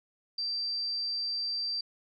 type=tone; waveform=sine; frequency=4690 Hz; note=D8; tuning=3 cents flat; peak=-30 dBFS; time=0.38-1.81 s; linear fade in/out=5 ms; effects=none